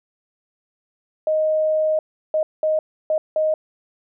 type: tone bursts at uneven times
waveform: sine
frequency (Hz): 623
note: D#5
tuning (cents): +2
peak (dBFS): -16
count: 5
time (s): 1.27-1.99 / 2.34-2.43 / 2.63-2.79 / 3.1-3.18 / 3.36-3.54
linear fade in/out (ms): 2
effects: none